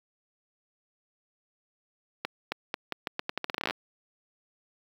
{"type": "accelerating click train", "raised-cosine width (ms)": 0.3, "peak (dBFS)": -13, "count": 19, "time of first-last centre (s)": [2.25, 3.708], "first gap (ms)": 270, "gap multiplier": 0.82, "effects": ["high-pass 200 Hz 12 dB/octave", "8-bit"]}